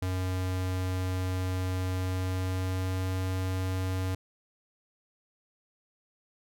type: tone with pitch glide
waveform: square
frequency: 92.5 to 93.36 Hz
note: F#2 to F#2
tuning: 0 to +16 cents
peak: -29 dBFS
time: 0.02-4.15 s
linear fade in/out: 5 ms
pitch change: +16 cents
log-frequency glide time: 1.92-3.11 s
effects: none